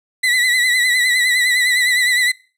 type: tone with vibrato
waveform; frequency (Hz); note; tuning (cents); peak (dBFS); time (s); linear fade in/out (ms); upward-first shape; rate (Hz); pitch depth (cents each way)
35% pulse; 1980; B6; +4; -11; 0.23-2.32; 10; triangle; 9.8; 68
effects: noise-tail reverb RT60 0.4 s tail -24 dB re dry + low-pass 12000 Hz 12 dB/octave